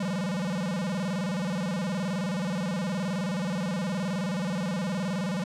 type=tone with vibrato; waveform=square; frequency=185 Hz; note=F#3; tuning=in tune; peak=-28 dBFS; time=0-5.44 s; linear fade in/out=5 ms; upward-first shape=square; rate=19 Hz; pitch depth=160 cents each way; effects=low-pass 8000 Hz 12 dB/octave